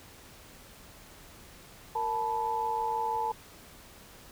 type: tone cluster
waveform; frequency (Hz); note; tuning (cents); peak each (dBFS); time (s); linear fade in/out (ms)
sine; 464.3 / 874 / 980; A#4 / A5 / B5; -7 / -12 / -14; -37 / -29 / -36; 1.95-3.32; 5
effects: pink hiss -52 dBFS RMS until 4.31 s